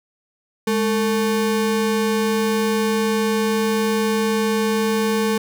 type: ring-modulated tone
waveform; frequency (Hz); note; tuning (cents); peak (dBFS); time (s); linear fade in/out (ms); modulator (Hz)
square; 329.6; E4; 0; -15; 0.67-5.38; 5; 120
effects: none